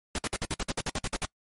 pink noise bursts, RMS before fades -30 dBFS, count 13, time 0.15-1.253 s, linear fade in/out 2 ms, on 35 ms, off 54 ms, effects noise-tail reverb RT60 0.1 s tail -24 dB re dry + MP3 48 kbps

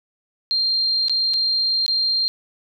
sine tone with dropouts, 4186 Hz, C8, in tune, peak -17 dBFS, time 0.51-2.28 s, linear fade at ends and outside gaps 0 ms, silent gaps 1.083-1.096 / 1.336-1.34 / 1.863-1.88 s, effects none

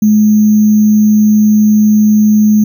sine tone with sample-and-hold, 212.2 Hz, G#3, 38 cents sharp, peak -4 dBFS, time 0.02-2.64 s, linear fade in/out 5 ms, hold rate 6300 Hz, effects none

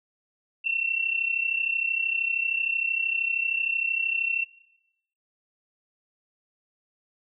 sine tone pair together, 2699 / 2732 Hz, E7 / F7, +40 / -39 cents, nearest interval unison, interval 21 cents, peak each -26 / -28 dBFS, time 0.64-4.45 s, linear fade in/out 20 ms, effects noise-tail reverb RT60 0.9 s tail -20 dB re dry

